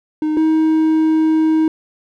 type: tone pair in turn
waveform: triangle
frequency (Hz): 308.3 / 316.2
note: D#4 / D#4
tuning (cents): -16 / +28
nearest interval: unison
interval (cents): 44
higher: second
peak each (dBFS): -13 / -9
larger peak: second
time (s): 0.22-0.37 / 0.37-1.68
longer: second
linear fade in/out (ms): 2
effects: none